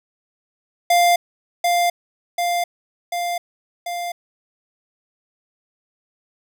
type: tone with echo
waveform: square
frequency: 698.5 Hz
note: F5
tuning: in tune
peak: -13 dBFS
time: 0.9-1.16 s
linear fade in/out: 5 ms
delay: 740 ms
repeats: 4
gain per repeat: -3 dB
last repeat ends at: 4.12 s
effects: none